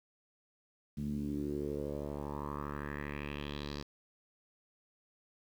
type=tone with low-pass filter sweep; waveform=10% pulse; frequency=72.5 Hz; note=D2; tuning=22 cents flat; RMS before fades=-39 dBFS; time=0.97-3.83 s; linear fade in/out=10 ms; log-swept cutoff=190 to 4900 Hz; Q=3.7; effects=10-bit